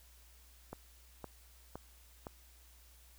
click train, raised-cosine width 1 ms, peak -29 dBFS, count 4, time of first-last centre 0.73-2.268 s, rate 1.95 Hz, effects added 60 Hz sine -60 dBFS peak until 3.18 s + white hiss -64 dBFS RMS until 3.18 s

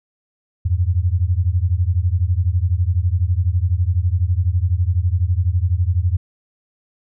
sine beating tone pair, 84.1 / 96.1 Hz, E2 / G2, +35 / -34 cents, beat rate 12 Hz, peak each -17 / -18 dBFS, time 0.65-6.17 s, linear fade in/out 10 ms, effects none

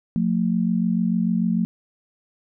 sine tone pair together, 178.15 / 224.9 Hz, F3 / A3, +35 / +38 cents, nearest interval major third, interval 403 cents, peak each -21 dBFS, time 0.16-1.65 s, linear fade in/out 0 ms, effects none

